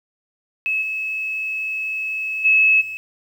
sine tone with level steps, 2588 Hz, E7, 32 cents flat, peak -18 / -22 / -11 / -27 dBFS, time 0.66-2.97 s, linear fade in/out 0 ms, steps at 0.81 / 2.44 / 2.8 s, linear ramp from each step 20 ms, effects 8-bit

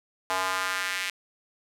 square tone with high-pass filter sweep, 93.5 Hz, F#2, 19 cents sharp, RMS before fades -29 dBFS, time 0.3-1.1 s, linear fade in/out 0 ms, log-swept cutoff 870 to 2200 Hz, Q 1.9, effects low-pass 12000 Hz 12 dB/octave + 9-bit

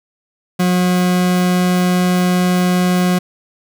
40% pulse tone, 180.5 Hz, F#3, 43 cents flat, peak -11 dBFS, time 0.59-3.19 s, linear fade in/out 10 ms, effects none

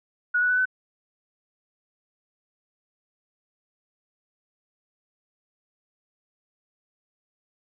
sine tone with pitch steps, 1459 / 1476 / 1493.1 / 1510.5 Hz, F#6 / F#6 / F#6 / F#6, -25 / -5 / +15 / +35 cents, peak -19 dBFS, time 0.34-0.656 s, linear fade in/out 10 ms, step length 79 ms, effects none

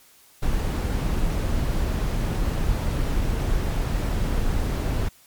brown noise, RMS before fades -23 dBFS, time 0.42-5.09 s, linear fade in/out 10 ms, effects white hiss -54 dBFS RMS until 5.26 s + MP3 96 kbps

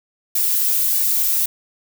violet noise with flanger, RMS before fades -18 dBFS, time 0.35-1.46 s, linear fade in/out 5 ms, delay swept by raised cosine 1.7 to 3.5 ms, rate 1.6 Hz, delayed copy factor +0.5, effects none

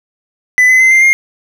triangle tone with pitch steps, 2000 / 2030 / 2061 / 2092 / 2124 Hz, B6 / B6 / C7 / C7 / C7, +21 / +47 / -27 / -1 / +25 cents, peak -3 dBFS, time 0.58-1.13 s, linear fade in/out 0 ms, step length 110 ms, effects none

